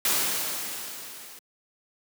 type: noise with level ramp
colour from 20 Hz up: white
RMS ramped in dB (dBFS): -23 to -46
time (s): 0.05-1.39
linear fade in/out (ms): 2
effects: high-pass 150 Hz 12 dB/octave